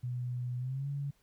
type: tone with pitch glide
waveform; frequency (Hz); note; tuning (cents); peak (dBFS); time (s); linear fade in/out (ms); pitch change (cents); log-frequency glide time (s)
sine; 123.7 to 141.28; B2 to C#3; +3 to +33; -33; 0.03-1.11; 10; +230; 0.58-0.88
effects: pink hiss -71 dBFS RMS until 1.22 s